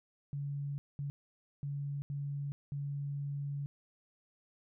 sine tone bursts at uneven times, 142 Hz, C#3, 42 cents sharp, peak -35 dBFS, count 5, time 0.33-0.78 / 0.99-1.1 / 1.63-2.02 / 2.1-2.52 / 2.72-3.66 s, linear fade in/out 0 ms, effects none

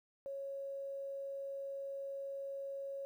sine tone, 551 Hz, C#5, 11 cents flat, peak -40 dBFS, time 0.26-3.05 s, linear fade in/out 0 ms, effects 12-bit

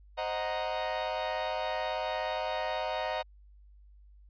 40% pulse chord, C half-diminished seventh, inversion none, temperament equal, 523.3 / 622.3 / 740 / 932.3 Hz, C5 / Eb5 / Gb5 / Bb5, 0 / 0 / 0 / 0 cents, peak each -38 / -34 / -36 / -36 dBFS, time 0.17-3.23 s, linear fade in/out 20 ms, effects added 50 Hz sine -53 dBFS peak until 4.29 s + resampled to 11025 Hz

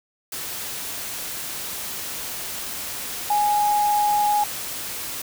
sine tone in noise, 830.6 Hz, G#5, in tune, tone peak -17 dBFS, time 3.3-4.44 s, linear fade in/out 5 ms, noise white, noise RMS -31 dBFS, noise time 0.32-5.22 s, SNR +11 dB, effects none

